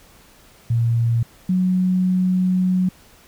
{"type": "tone pair in turn", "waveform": "sine", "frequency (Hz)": [116.54, 183.98], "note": ["A#2", "F#3"], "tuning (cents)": [0, -10], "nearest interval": "minor sixth", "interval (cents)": 790, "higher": "second", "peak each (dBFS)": -15, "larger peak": "neither", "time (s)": [[0.7, 1.23], [1.49, 2.89]], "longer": "second", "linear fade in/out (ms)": 5, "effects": ["pink hiss -50 dBFS RMS until 3.27 s"]}